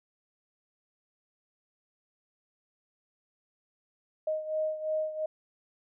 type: beating tone pair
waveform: sine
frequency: 622.3 / 625.2 Hz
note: D#5 / D#5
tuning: 0 / +8 cents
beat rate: 2.9 Hz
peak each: -30 / -35 dBFS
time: 4.27-5.26 s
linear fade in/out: 5 ms
effects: none